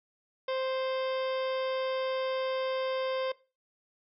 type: harmonic tone with a mistuned harmonic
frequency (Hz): 523.3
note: C5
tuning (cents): 0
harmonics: 1 / 2 / 3 / 4 / 5 / 6 / 7 / 9 / 10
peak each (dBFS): -30 / -38 / -45 / -44 / -48 / -46 / -46 / -52 / -55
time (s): 0.48-3.32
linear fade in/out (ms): 5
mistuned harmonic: 7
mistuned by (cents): -16
effects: noise-tail reverb RT60 0.3 s tail -19 dB re dry